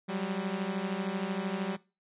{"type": "beating tone pair", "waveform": "sawtooth", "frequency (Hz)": [185, 198], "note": ["F#3", "G3"], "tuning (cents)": [0, 18], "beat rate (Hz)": 13, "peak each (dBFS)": -30, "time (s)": [0.08, 1.77], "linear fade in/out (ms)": 20, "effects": ["noise-tail reverb RT60 0.3 s tail -21 dB re dry", "resampled to 8000 Hz"]}